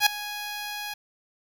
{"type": "tone with ADSR envelope", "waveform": "10% pulse", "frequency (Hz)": 830.6, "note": "G#5", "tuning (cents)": 0, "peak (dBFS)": -6, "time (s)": [0, 0.94], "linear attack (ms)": 64, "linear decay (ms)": 4, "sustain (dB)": -18, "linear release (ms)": 7, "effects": ["8-bit"]}